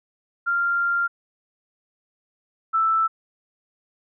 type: tone pair in turn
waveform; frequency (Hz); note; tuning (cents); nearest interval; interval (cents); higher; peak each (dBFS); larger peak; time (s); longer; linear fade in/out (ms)
sine; 1391 / 1322.1; F6 / E6; -7 / +5; minor second; 88; first; -19 / -17; second; 0.46-1.08 / 2.73-3.08; first; 20
effects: none